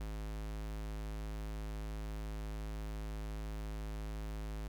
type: tone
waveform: square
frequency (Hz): 52.9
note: G#1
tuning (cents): +33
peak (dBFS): -40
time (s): 0-4.68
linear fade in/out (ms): 5
effects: none